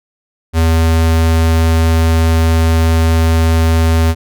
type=tone; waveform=square; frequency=81.6 Hz; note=E2; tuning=17 cents flat; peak=-9 dBFS; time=0.53-4.15 s; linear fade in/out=50 ms; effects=none